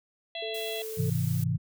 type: harmonic tone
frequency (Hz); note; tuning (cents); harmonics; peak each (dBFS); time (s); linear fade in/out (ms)
670; E5; +28; 1 / 3 / 4 / 5 / 6; -37 / -45 / -41 / -38 / -43; 0.35-0.82; 2
type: tone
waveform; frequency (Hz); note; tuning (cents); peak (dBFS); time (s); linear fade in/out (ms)
sine; 440; A4; 0; -35; 0.42-1.1; 5
type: noise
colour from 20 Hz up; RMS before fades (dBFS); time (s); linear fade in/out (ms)
blue; -42; 0.54-1.44; 5
type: chord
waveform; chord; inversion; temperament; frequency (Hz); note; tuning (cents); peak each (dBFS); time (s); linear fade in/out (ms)
sine; Ab augmented; none; just; 103.83 / 129.78 / 162.23; Ab2 / C3 / E3; 0 / -14 / -27; -30 / -29 / -29; 0.97-1.58; 20
effects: none